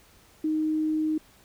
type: tone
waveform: sine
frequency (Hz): 311.1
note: D#4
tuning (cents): 0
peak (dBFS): -23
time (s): 0.44-1.18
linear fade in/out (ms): 5
effects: pink hiss -57 dBFS RMS until 1.44 s